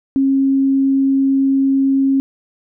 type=tone; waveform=sine; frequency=270.9 Hz; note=C#4; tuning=40 cents flat; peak=-11 dBFS; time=0.16-2.2 s; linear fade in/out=0 ms; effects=none